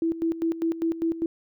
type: tone with tremolo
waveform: sine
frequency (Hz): 329.6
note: E4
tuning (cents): 0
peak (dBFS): -21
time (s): 0.02-1.26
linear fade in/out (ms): 2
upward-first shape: square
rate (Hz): 5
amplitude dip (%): 75
effects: none